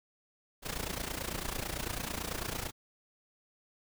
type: noise with amplitude modulation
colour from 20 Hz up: pink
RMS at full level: -34 dBFS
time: 0.62-2.72 s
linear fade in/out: 50 ms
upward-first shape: sine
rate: 29 Hz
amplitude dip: 80%
effects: none